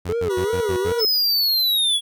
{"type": "tone bursts", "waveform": "sawtooth", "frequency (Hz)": 89.5, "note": "F2", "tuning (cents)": 43, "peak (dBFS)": -22, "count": 6, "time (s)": [0.05, 0.927], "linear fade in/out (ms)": 10, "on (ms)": 82, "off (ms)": 77}
{"type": "tone with vibrato", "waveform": "triangle", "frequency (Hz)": 415.3, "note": "G#4", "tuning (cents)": 0, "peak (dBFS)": -18, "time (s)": [0.09, 1.05], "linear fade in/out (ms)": 2, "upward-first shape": "sine", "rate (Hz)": 2.6, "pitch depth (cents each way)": 220}
{"type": "tone", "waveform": "20% pulse", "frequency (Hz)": 484.6, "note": "B4", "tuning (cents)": -33, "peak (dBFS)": -22, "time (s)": [0.29, 1.02], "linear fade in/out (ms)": 20}
{"type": "linear sweep", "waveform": "square", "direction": "down", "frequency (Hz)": [5274, 3322], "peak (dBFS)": -17, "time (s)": [0.98, 2.01], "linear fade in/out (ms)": 50}
{"effects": []}